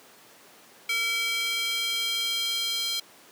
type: tone with high-pass filter sweep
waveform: square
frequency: 458.1 Hz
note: A#4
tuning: 30 cents flat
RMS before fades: -28 dBFS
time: 0.89-3 s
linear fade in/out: 5 ms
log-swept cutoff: 2400 to 3600 Hz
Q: 3.2
effects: pink hiss -52 dBFS RMS until 3.31 s + high-pass 300 Hz 12 dB/octave